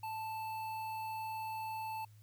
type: tone with notch filter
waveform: square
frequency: 881 Hz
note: A5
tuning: 2 cents sharp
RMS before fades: -41 dBFS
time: 0.03-2.05 s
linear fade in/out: 5 ms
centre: 6500 Hz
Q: 0.65
effects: added 106 Hz sine -56 dBFS peak until 2.22 s + white hiss -71 dBFS RMS until 2.22 s